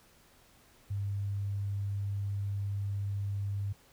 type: tone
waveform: sine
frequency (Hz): 100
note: G2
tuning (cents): +35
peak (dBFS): -31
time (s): 0.9-3.73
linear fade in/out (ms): 10
effects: pink hiss -62 dBFS RMS until 3.92 s